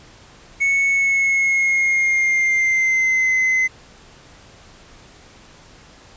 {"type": "tone with pitch glide", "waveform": "triangle", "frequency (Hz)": [2209, 2049], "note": ["C#7", "C7"], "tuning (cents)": [-7, -37], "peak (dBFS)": -13, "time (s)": [0.6, 3.68], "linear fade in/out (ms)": 20, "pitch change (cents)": -130, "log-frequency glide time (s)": [0.9, 3.33], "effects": ["pink hiss -46 dBFS RMS until 6.16 s", "resampled to 16000 Hz"]}